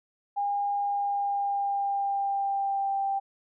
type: tone with pitch glide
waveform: sine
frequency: 810 to 787.4 Hz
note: G#5 to G5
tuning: -43 to +8 cents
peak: -25 dBFS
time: 0.36-3.2 s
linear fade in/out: 20 ms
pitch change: -49 cents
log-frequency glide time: 0.75-2.97 s
effects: none